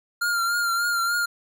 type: tone with vibrato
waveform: square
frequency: 1396.9 Hz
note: F6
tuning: in tune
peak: -22 dBFS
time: 0.21-1.26 s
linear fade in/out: 10 ms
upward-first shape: triangle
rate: 3.4 Hz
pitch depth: 44 cents each way
effects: none